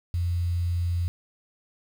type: tone with quantisation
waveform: sine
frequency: 86.9 Hz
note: F2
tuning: 8 cents flat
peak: -23 dBFS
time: 0.14-1.08 s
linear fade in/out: 0 ms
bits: 8
effects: none